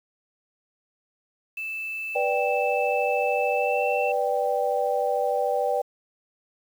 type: tone with pitch glide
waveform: sine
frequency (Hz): 2637 to 2677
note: E7 to E7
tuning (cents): 0 to +26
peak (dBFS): -29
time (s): 1.57-4.12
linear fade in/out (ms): 5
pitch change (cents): +26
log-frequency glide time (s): 3.54-3.85
type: chord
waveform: sine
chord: G major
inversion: first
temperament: equal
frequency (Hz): 493.9 / 587.3 / 784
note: B4 / D5 / G5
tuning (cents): 0 / 0 / 0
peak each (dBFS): -26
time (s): 2.15-5.82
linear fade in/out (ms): 10
effects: 8-bit